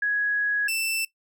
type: tone pair in turn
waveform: sine / sawtooth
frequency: 1668 / 2664 Hz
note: G#6 / E7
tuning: +7 / +18 cents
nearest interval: minor sixth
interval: 811 cents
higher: second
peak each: -21 dBFS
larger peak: neither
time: 0.02-0.68 / 0.68-1.05 s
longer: first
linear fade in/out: 5 ms
effects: noise-tail reverb RT60 0.1 s tail -18 dB re dry